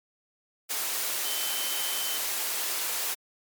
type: tone in noise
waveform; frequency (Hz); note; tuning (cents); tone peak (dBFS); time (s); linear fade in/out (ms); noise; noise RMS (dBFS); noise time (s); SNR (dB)
sine; 3069; G7; -37; -35; 1.24-2.19; 20; white; -30; 0.69-3.15; -8
effects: high-pass 400 Hz 12 dB/octave + MP3 96 kbps